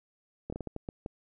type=slowing click train; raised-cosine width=2 ms; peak=-23 dBFS; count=8; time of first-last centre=0.5-1.061 s; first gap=25 ms; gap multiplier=1.38; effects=none